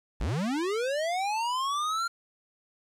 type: linear sweep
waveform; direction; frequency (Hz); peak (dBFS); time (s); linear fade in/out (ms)
square; up; 34.62 to 1396.9; -28; 0.2-2.08; 10
effects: low-pass 8000 Hz 12 dB/octave + 9-bit